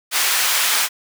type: high-pass noise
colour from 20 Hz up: pink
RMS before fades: -18 dBFS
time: 0.11-0.89 s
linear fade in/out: 50 ms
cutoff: 1400 Hz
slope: 12 dB/octave
effects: none